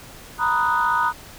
sine chord, B major seventh, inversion third, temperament equal, 932.3 / 987.8 / 1244.5 / 1480 Hz, A#5 / B5 / D#6 / F#6, 0 / 0 / 0 / 0 cents, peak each -22 / -23 / -21 / -23 dBFS, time 0.38-1.13 s, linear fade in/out 50 ms, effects tanh soft clip ceiling -10 dBFS + pink hiss -42 dBFS RMS until 1.38 s

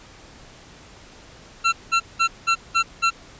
25% pulse tone bursts, 1353 Hz, E6, 45 cents sharp, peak -12 dBFS, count 6, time 1.64-3.106 s, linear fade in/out 20 ms, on 86 ms, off 190 ms, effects pink hiss -46 dBFS RMS until 3.39 s + resampled to 16000 Hz

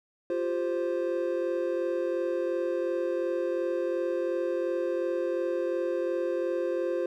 triangle chord, F suspended second, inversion none, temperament equal, 349.2 / 392 / 523.3 Hz, F4 / G4 / C5, 0 / 0 / 0 cents, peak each -28 / -33 / -28 dBFS, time 0.3-7.06 s, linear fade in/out 2 ms, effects none

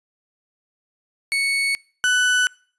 35% pulse tone pair in turn, 2217 / 1492.5 Hz, C#7 / F#6, 0 / +15 cents, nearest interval perfect fifth, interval 685 cents, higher first, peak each -17 / -14 dBFS, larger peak second, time 1.32-1.75 / 2.04-2.47 s, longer neither, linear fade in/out 0 ms, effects noise-tail reverb RT60 0.5 s tail -26 dB re dry + resampled to 24000 Hz

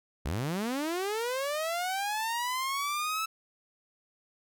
sawtooth linear sweep, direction up, 58.27 to 1318.5 Hz, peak -26 dBFS, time 0.25-3.26 s, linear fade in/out 10 ms, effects none

